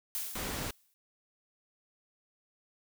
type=noise with exponential decay; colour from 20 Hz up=blue; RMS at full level=-34 dBFS; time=0.15-0.94 s; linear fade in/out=0 ms; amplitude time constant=170 ms
type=noise; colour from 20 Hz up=pink; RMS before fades=-37 dBFS; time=0.35-0.71 s; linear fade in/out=5 ms
effects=none